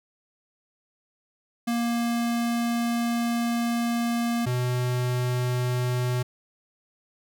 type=tone pair in turn; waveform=square; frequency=235.2 / 124.45 Hz; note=A#3 / B2; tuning=+16 / +14 cents; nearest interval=major seventh; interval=1102 cents; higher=first; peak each=-24 dBFS; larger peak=neither; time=1.67-4.46 / 4.46-6.23 s; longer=first; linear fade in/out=10 ms; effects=none